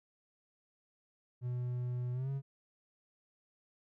triangle tone with pitch glide, 123.47 to 137 Hz, B2 to C#3, 0 to -20 cents, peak -32 dBFS, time 1.41-2.42 s, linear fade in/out 50 ms, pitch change +180 cents, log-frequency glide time 2.13-2.3 s, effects none

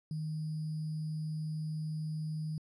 sine tone with sample-and-hold, 155.56 Hz, D#3, in tune, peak -34 dBFS, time 0.11-2.58 s, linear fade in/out 2 ms, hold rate 4900 Hz, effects resampled to 22050 Hz

